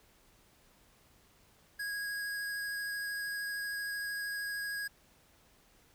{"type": "tone with vibrato", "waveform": "square", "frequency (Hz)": 1650, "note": "G#6", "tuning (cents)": -12, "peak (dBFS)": -36, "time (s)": [1.79, 4.88], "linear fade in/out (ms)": 10, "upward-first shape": "sine", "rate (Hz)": 13, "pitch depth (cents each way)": 9, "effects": ["pink hiss -65 dBFS RMS until 5.94 s"]}